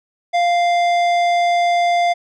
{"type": "tone with tanh clipping", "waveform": "sine", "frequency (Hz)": 697, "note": "F5", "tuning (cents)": -4, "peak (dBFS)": -15, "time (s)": [0.33, 2.14], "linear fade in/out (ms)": 20, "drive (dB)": 14, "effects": []}